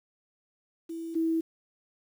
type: tone pair in turn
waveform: sine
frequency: 329.6 / 326 Hz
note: E4 / E4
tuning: 0 / -19 cents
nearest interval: unison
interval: 19 cents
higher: first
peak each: -34 / -24 dBFS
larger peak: second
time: 0.89-1.15 / 1.15-1.41 s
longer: neither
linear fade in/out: 10 ms
effects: 9-bit